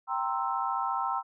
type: chord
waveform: sine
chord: C dominant seventh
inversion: second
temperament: equal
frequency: 784 / 932.3 / 1046.5 / 1318.5 Hz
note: G5 / Bb5 / C6 / E6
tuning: 0 / 0 / 0 / 0 cents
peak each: -33 dBFS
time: 0.07-1.23 s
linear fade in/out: 50 ms
effects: none